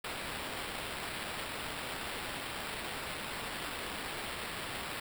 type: noise with sample-and-hold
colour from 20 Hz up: white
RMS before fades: -40 dBFS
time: 0.04-5 s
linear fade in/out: 5 ms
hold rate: 6300 Hz
effects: none